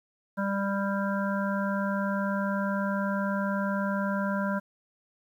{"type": "harmonic tone", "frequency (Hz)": 198, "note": "G3", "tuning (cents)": 18, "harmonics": [1, 3, 5, 7, 8], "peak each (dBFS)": [-28, -33, -35, -36, -37], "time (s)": [0.37, 4.6], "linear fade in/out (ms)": 20, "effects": ["10-bit"]}